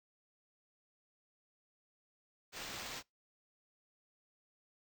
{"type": "noise with sample-and-hold", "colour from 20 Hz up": "blue", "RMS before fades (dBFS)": -45, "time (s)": [2.52, 3.03], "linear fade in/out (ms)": 50, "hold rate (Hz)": 11025, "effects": ["noise-tail reverb RT60 0.2 s tail -26 dB re dry"]}